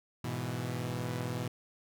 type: chord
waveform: sawtooth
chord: E major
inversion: first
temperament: equal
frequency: 103.83 / 123.47 / 164.81 Hz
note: G#2 / B2 / E3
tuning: 0 / 0 / 0 cents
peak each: -37 / -32 / -36 dBFS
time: 0.24-1.48 s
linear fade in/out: 5 ms
effects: none